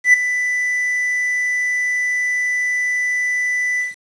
triangle tone with ADSR envelope, 1988 Hz, B6, 11 cents sharp, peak -3 dBFS, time 0.04-3.95 s, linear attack 95 ms, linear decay 10 ms, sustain -12 dB, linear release 150 ms, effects resampled to 22050 Hz + 7-bit

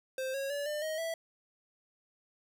square tone with pitch steps, 523.3 / 547.7 / 573.3 / 600.1 / 628.1 / 657.4 Hz, C5 / C#5 / D5 / D5 / D#5 / E5, 0 / -21 / -42 / +37 / +16 / -5 cents, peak -34 dBFS, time 0.18-1.14 s, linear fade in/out 2 ms, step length 160 ms, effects none

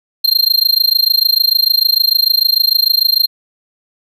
square tone with amplitude modulation, 4186 Hz, C8, in tune, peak -6 dBFS, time 0.24-3.27 s, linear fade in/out 10 ms, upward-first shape sine, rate 26.7 Hz, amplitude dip 100%, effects none

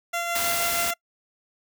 15% pulse tone with tremolo, 687 Hz, F5, 29 cents flat, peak -18 dBFS, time 0.13-0.94 s, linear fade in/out 10 ms, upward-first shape triangle, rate 6.3 Hz, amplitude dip 35%
white noise, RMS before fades -27 dBFS, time 0.35-0.91 s, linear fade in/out 5 ms
effects noise-tail reverb RT60 0.1 s tail -25 dB re dry

